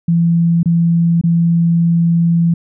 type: tone with dropouts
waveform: sine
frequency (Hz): 168.6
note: E3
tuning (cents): +39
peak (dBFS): -9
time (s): 0.08-2.54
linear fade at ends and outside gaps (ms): 5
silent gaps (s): 0.631-0.657 / 1.213-1.237
effects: none